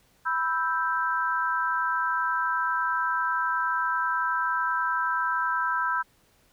sine chord, E minor, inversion second, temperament equal, 987.8 / 1318.5 / 1568 Hz, B5 / E6 / G6, 0 / 0 / 0 cents, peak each -28 dBFS, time 0.25-6.03 s, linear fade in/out 20 ms, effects pink hiss -63 dBFS RMS until 6.52 s

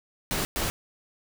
pink noise bursts at uneven times, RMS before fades -28 dBFS, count 2, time 0.31-0.45 / 0.56-0.7 s, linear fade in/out 0 ms, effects none

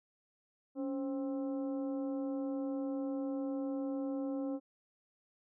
harmonic tone with a mistuned harmonic, 264.3 Hz, C4, 18 cents sharp, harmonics 1 / 2 / 3 / 4 / 5, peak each -35 / -41 / -52 / -58 / -60 dBFS, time 0.75-4.6 s, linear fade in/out 50 ms, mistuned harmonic 1, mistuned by +87 cents, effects none

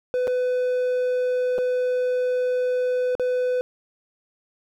triangle tone with dropouts, 501 Hz, B4, 25 cents sharp, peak -18 dBFS, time 0.14-3.61 s, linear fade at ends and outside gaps 0 ms, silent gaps 0.272-0.278 / 1.581-1.586 / 3.152-3.197 s, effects none

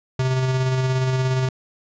square tone with tremolo, 130 Hz, C3, 11 cents flat, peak -18 dBFS, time 0.19-1.49 s, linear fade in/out 5 ms, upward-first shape square, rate 17 Hz, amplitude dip 25%, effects resampled to 16000 Hz

